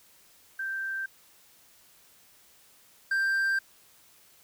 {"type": "tone pair in turn", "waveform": ["sine", "triangle"], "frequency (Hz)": [1568, 1577.1], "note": ["G6", "G6"], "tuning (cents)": [0, 10], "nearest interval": "unison", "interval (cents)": 10, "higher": "second", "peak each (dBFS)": [-30, -22], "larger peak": "second", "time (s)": [[0.59, 1.06], [3.11, 3.59]], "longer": "second", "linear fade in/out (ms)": 5, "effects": ["white hiss -59 dBFS RMS until 4.43 s"]}